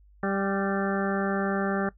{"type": "harmonic tone with a mistuned harmonic", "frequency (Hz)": 196.5, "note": "G3", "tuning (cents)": 4, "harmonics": [1, 2, 3, 4, 6, 7, 8, 9], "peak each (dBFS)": [-28, -31, -33, -34, -36, -36, -37, -38], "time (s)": [0.23, 1.89], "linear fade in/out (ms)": 2, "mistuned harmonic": 8, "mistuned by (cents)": -21, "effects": ["noise-tail reverb RT60 0.1 s tail -19 dB re dry", "added 50 Hz sine -53 dBFS peak until 1.97 s"]}